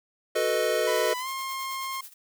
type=chord; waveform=square; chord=B dominant seventh; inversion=second; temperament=equal with one note detuned; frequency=367.9 / 440 / 493.9 / 622.3 Hz; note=F#4 / A4 / B4 / D#5; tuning=-10 / 0 / 0 / 0 cents; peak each=-33 / -29 / -29 / -28 dBFS; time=0.35-1.14 s; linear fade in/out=10 ms
type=tone with pitch glide; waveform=sawtooth; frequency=995 to 1066.4 Hz; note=B5 to C6; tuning=+13 to +33 cents; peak=-27 dBFS; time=0.87-2.01 s; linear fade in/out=5 ms; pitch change=+120 cents; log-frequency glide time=1.18-1.28 s
type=noise with tremolo; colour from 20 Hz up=blue; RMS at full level=-42 dBFS; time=0.95-2.14 s; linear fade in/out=10 ms; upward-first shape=sine; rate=9.3 Hz; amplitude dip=85%
effects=none